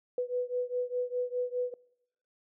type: beating tone pair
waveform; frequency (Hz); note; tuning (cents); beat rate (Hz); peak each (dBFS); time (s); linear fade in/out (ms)
sine; 493.1 / 498; B4 / B4; -3 / +14; 4.9; -32 / -33; 0.18-1.74; 2
effects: noise-tail reverb RT60 0.8 s tail -23 dB re dry